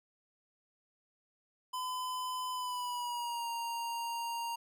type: tone with pitch glide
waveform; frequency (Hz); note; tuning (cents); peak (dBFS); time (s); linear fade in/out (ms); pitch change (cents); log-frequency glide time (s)
square; 1012 to 933.4; B5 to A#5; +42 to +2; -36; 1.73-4.56; 10; -140; 2.51-3.49
effects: none